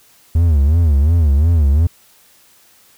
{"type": "tone with vibrato", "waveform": "triangle", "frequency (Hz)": 77, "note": "D#2", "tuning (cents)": -17, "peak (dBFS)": -7, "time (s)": [0.35, 1.87], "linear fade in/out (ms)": 5, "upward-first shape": "sine", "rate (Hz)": 2.8, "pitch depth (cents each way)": 190, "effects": ["white hiss -50 dBFS RMS until 2.97 s"]}